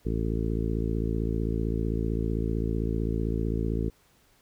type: harmonic tone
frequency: 55.6 Hz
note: A1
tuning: 19 cents sharp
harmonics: 1 / 2 / 3 / 4 / 5 / 6 / 7 / 8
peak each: -29 / -32 / -34 / -35 / -36 / -37 / -37 / -38 dBFS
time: 0.05-3.9 s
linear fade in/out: 10 ms
effects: pink hiss -63 dBFS RMS until 4.41 s